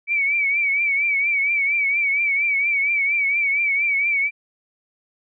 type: tone with vibrato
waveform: sine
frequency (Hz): 2282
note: C#7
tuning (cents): +50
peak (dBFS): -17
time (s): 0.07-4.31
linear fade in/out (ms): 50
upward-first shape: triangle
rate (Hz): 4.3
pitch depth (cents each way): 84
effects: none